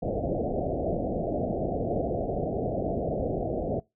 white low-pass noise, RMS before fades -29 dBFS, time 0.02-3.8 s, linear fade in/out 10 ms, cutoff 720 Hz, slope 96 dB/octave, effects noise-tail reverb RT60 0.2 s tail -23 dB re dry

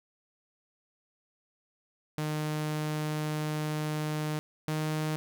sawtooth tone pair in turn, 152.8 / 154.84 Hz, D#3 / D#3, -31 / -8 cents, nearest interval unison, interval 23 cents, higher second, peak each -26 / -25 dBFS, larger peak second, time 2.18-4.39 / 4.68-5.16 s, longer first, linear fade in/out 0 ms, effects none

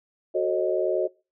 sine chord, D# half-diminished seventh, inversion first, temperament equal with one note detuned, 370 / 440 / 541.1 / 622.3 Hz, F#4 / A4 / C#5 / D#5, 0 / 0 / -42 / 0 cents, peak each -25 / -30 / -27 / -26 dBFS, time 0.34-1.08 s, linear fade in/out 20 ms, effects noise-tail reverb RT60 0.3 s tail -23 dB re dry

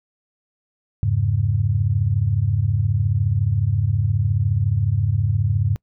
sine tone cluster, 84 / 103.2 / 137.6 Hz, E2 / G#2 / C#3, +33 / -10 / -12 cents, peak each -25 / -18 / -23 dBFS, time 1.03-5.76 s, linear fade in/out 0 ms, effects noise-tail reverb RT60 0.1 s tail -26 dB re dry

